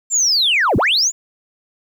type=linear two-way sweep; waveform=sine; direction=down then up; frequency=7459 to 53.5 to 7270 Hz; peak=-11 dBFS; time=0.1-1.12 s; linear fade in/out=50 ms; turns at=0.77 s; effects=tanh soft clip ceiling -9 dBFS + 8-bit